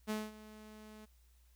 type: tone with ADSR envelope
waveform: sawtooth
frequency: 214.9 Hz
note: A3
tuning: 41 cents flat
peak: -30 dBFS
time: 0.07-1.06 s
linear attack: 32 ms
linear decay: 210 ms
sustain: -18 dB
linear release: 18 ms
effects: added 60 Hz sine -63 dBFS peak until 1.55 s + white hiss -74 dBFS RMS until 1.55 s